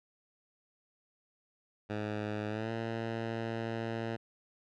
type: tone with pitch glide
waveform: 10% pulse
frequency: 105.7 to 113.94 Hz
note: G#2 to A#2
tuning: +31 to -39 cents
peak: -26 dBFS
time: 1.89-4.17 s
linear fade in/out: 20 ms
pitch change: +130 cents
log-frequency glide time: 2.48-2.71 s
effects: low-pass 3000 Hz 12 dB/octave